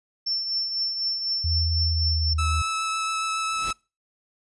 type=tone with tremolo; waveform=sine; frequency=5390 Hz; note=E8; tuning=38 cents sharp; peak=-22 dBFS; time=0.26-2.34 s; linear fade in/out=10 ms; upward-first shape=triangle; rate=4 Hz; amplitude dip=55%
type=tone with pitch glide; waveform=sine; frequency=82.41 to 78.87 Hz; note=E2 to D#2; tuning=0 to +24 cents; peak=-22 dBFS; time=1.44-2.62 s; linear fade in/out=5 ms; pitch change=-76 cents; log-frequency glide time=1.86-2.3 s
type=tone with vibrato; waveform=sawtooth; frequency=1306 Hz; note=E6; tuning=17 cents flat; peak=-21 dBFS; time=2.38-3.73 s; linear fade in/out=10 ms; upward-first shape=triangle; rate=7.2 Hz; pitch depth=10 cents each way
type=noise with exponential growth; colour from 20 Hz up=pink; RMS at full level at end=-33 dBFS; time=3.41-3.71 s; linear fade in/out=2 ms; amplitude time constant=64 ms
effects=noise-tail reverb RT60 0.3 s tail -25 dB re dry + resampled to 24000 Hz